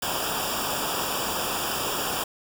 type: noise with comb filter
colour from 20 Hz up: pink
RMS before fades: -28 dBFS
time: 0.02-2.24 s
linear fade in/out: 5 ms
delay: 0.48 ms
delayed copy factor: -0.9
effects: none